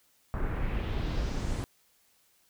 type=noise with low-pass filter sweep; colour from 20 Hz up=brown; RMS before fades=-31 dBFS; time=0.34-1.64 s; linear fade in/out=0 ms; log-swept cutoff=1400 to 9500 Hz; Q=1.8; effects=white hiss -67 dBFS RMS until 2.49 s